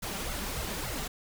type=noise with flanger; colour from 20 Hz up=pink; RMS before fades=-35 dBFS; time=0.02-1.08 s; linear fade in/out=10 ms; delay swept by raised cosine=1.4 to 5.1 ms; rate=3.5 Hz; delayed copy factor=+0.9; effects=none